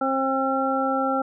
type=harmonic tone with a mistuned harmonic; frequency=266.5 Hz; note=C4; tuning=32 cents sharp; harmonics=1 / 2 / 3 / 5; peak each=-26 / -26 / -26 / -26 dBFS; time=0.01-1.22 s; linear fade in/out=5 ms; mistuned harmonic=5; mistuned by=+23 cents; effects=none